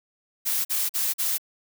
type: noise bursts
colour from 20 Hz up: blue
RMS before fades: -25 dBFS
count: 4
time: 0.45-1.382 s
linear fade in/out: 20 ms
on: 200 ms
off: 44 ms
effects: none